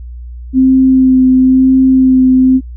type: tone with vibrato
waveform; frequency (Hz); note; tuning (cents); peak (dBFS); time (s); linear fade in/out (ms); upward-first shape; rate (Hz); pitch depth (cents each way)
sine; 260; C4; -11; -4; 0.53-2.61; 50; sine; 0.99; 16
effects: added 60 Hz sine -24 dBFS peak until 2.76 s